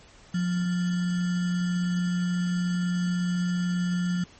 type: tone with sample-and-hold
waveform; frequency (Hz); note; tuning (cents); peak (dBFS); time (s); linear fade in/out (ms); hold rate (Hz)
sine; 177.8; F3; +31; -23; 0.34-4.24; 5; 1575
effects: pink hiss -53 dBFS RMS until 4.39 s + MP3 32 kbps